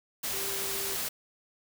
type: tone in noise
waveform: sine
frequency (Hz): 393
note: G4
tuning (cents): +4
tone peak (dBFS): -40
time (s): 0.33-0.96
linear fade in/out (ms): 10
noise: white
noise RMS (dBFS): -33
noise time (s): 0.23-1.09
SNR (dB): -10
effects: none